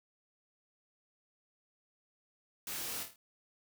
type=noise with echo; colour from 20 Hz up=white; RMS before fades=-41 dBFS; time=2.67-3.03 s; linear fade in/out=2 ms; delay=26 ms; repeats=5; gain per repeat=-5 dB; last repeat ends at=3.16 s; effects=none